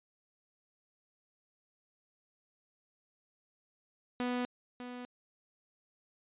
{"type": "tone with echo", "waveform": "sawtooth", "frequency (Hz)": 246.9, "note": "B3", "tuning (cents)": 0, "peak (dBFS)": -28, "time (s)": [4.2, 4.45], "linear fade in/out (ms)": 0, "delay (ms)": 600, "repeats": 1, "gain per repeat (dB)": -10, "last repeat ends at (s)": 5.05, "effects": ["resampled to 8000 Hz"]}